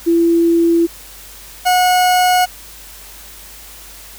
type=tone pair in turn; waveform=sine / 40% pulse; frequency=336.5 / 728.4 Hz; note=E4 / F#5; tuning=+36 / -27 cents; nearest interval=octave + minor second; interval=1337 cents; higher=second; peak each=-9 dBFS; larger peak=neither; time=0.06-0.87 / 1.65-2.46 s; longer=neither; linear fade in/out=20 ms; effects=added 50 Hz sine -42 dBFS peak until 4.18 s + white hiss -37 dBFS RMS until 4.18 s